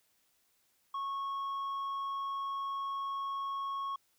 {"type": "tone with tanh clipping", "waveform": "sine", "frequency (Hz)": 1100, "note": "C#6", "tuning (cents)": -14, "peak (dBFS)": -35, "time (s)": [0.94, 3.96], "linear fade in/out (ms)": 5, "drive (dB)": 4, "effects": ["white hiss -73 dBFS RMS until 4.18 s"]}